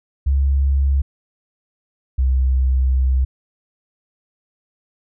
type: tone pair in turn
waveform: sine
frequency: 68.7 / 64.87 Hz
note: C#2 / C2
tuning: -15 / -14 cents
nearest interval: minor second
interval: 99 cents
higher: first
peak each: -13 dBFS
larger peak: neither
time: 0.26-1.02 / 2.18-3.25 s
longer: second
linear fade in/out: 10 ms
effects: none